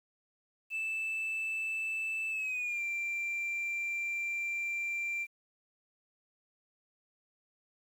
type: tone with pitch glide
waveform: sine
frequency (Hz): 2637 to 2363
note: E7 to D7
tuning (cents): 0 to +10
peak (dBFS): -30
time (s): 0.7-5.27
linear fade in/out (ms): 50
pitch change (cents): -190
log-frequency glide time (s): 2.3-2.82
effects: tanh soft clip ceiling -31 dBFS + 10-bit